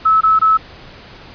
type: tone bursts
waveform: sine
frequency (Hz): 1300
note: E6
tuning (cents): -24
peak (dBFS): -8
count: 3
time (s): 0.05-0.574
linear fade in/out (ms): 10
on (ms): 160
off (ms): 22
effects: pink hiss -38 dBFS RMS until 1.34 s + resampled to 11025 Hz